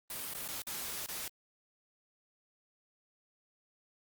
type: noise with dropouts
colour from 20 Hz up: white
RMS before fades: -40 dBFS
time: 0.1-1.28 s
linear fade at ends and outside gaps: 2 ms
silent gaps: 0.337-0.347 / 0.479-0.486 / 0.62-0.669 / 1.062-1.086 s
effects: Opus 32 kbps